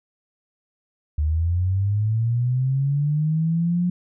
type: linear sweep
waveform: sine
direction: up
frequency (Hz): 73.42 to 179.5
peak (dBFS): -18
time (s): 1.18-3.9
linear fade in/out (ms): 5
effects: none